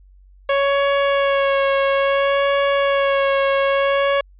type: tone with vibrato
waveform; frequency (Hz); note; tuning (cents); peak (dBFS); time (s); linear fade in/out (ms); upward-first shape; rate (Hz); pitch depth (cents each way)
sawtooth; 554.4; C#5; 0; -11; 0.49-4.21; 5; sine; 0.59; 17
effects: added 47 Hz sine -45 dBFS peak until 4.39 s + resampled to 8000 Hz